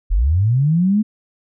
sine linear sweep, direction up, 36.96 to 220 Hz, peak -12 dBFS, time 0.1-1.03 s, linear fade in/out 20 ms, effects none

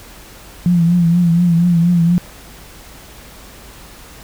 sine tone with vibrato, 171.7 Hz, F3, 29 cents flat, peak -9 dBFS, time 0.66-2.18 s, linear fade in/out 0 ms, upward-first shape triangle, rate 4.2 Hz, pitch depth 69 cents each way, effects added 50 Hz sine -43 dBFS peak until 4.23 s + pink hiss -39 dBFS RMS until 4.23 s

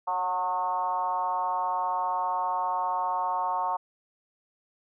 sine tone with frequency modulation, 910 Hz, A#5, 42 cents flat, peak -25 dBFS, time 0.07-3.77 s, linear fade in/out 10 ms, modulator 179 Hz, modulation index 1.2, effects none

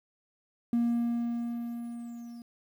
triangle tone with level ramp, 235.9 Hz, A#3, 21 cents sharp, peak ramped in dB -20 to -40 dBFS, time 0.73-2.42 s, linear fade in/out 2 ms, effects tanh soft clip ceiling -19 dBFS + 10-bit

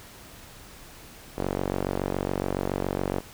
sawtooth tone with band-pass filter, 47.14 Hz, F#1, 33 cents sharp, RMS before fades -29 dBFS, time 1.37-3.21 s, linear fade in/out 20 ms, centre 490 Hz, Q 0.97, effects pink hiss -47 dBFS RMS until 3.33 s

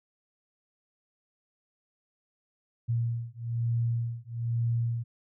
sine beating tone pair, 116.54 / 117.64 Hz, A#2 / A#2, 0 / +16 cents, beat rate 1.1 Hz, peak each -30 dBFS, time 2.88-5.04 s, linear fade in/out 20 ms, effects none

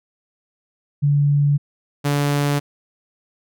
sine / sawtooth tone pair in turn, 144 / 144 Hz, D3 / D3, -34 / -34 cents, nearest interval unison, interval 0 cents, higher neither, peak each -13 / -13 dBFS, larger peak neither, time 1.02-1.58 / 2.04-2.6 s, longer neither, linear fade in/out 20 ms, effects none

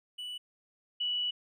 triangle / sine tone pair in turn, 2960 / 2949 Hz, F#7 / F#7, 0 / -6 cents, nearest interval unison, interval 6 cents, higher first, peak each -36 / -29 dBFS, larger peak second, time 0.18-0.38 / 1-1.31 s, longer second, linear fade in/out 10 ms, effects none

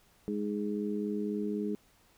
harmonic tone, 103.83 Hz, G#2, in tune, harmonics 2 / 3 / 4, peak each -33 / -37 / -36 dBFS, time 0.28-1.75 s, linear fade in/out 0 ms, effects pink hiss -65 dBFS RMS until 2.17 s

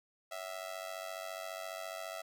sawtooth tone with amplitude modulation, 659.3 Hz, E5, in tune, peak -33 dBFS, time 0.31-2.22 s, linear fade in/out 10 ms, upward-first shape sine, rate 94.6 Hz, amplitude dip 85%, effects none

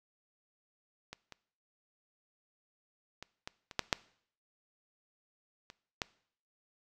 clicks, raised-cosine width 0.2 ms, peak -26 / -30 / -26 / -23 / -28 / -11 / -8 / -30 / -15 dBFS, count 9, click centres 1.13 / 1.323 / 3.226 / 3.475 / 3.712 / 3.793 / 3.928 / 5.701 / 6.018 s, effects noise-tail reverb RT60 0.6 s tail -21 dB re dry

